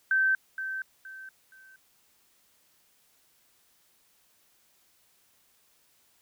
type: tone with echo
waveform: sine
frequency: 1549 Hz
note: G6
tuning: 21 cents flat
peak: -21 dBFS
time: 0.11-0.35 s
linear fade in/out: 2 ms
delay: 470 ms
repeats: 3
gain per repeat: -10 dB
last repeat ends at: 1.76 s
effects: white hiss -66 dBFS RMS until 6.21 s